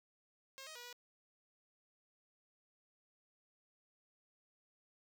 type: tone with pitch steps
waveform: 5% pulse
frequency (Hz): 536 / 628 / 483.4 / 486.6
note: C5 / D#5 / B4 / B4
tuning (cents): +42 / +16 / -37 / -26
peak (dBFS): -38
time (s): 0.58-0.928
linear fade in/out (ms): 0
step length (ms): 87
effects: none